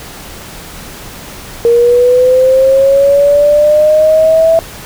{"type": "linear sweep", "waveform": "sine", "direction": "up", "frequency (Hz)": [466.2, 659.3], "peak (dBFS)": -4, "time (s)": [1.65, 4.59], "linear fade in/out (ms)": 0, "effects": ["pink hiss -29 dBFS RMS until 4.85 s"]}